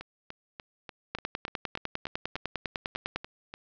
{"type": "two click trains", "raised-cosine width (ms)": 0.3, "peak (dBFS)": [-15, -24], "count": [21, 13], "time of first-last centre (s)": [[1.15, 3.16], [0.01, 3.539]], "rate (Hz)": [9.95, 3.4], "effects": ["resampled to 16000 Hz", "9-bit"]}